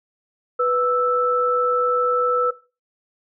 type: tone pair together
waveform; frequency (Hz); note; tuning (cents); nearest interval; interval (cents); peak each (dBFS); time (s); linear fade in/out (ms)
sine; 493.9 / 1318.5; B4 / E6; 0 / 0; octave + perfect fourth; 1700; -19; 0.59-2.51; 10
effects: noise-tail reverb RT60 0.3 s tail -17 dB re dry